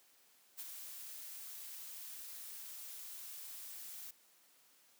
blue noise with ADSR envelope, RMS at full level -44 dBFS, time 0.57-4.11 s, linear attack 28 ms, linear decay 39 ms, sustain -5 dB, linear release 6 ms, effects white hiss -68 dBFS RMS until 4.99 s + high-pass 200 Hz 12 dB/octave

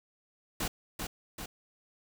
pink noise with echo, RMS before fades -33 dBFS, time 0.6-0.68 s, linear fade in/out 5 ms, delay 390 ms, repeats 2, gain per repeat -4 dB, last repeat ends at 1.46 s, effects none

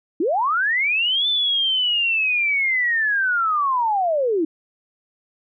sine linear two-way sweep, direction up then down, 285.1 to 3547 to 301.7 Hz, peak -17 dBFS, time 0.2-4.45 s, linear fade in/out 5 ms, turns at 1.28 s, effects none

